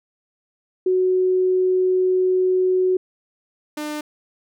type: tone pair in turn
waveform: sine / sawtooth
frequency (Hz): 370 / 300.4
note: F#4 / D4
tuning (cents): 0 / +39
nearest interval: major third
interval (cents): 361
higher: first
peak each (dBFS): -15 / -22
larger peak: first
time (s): 0.86-2.97 / 3.77-4.01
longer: first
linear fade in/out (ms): 5
effects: none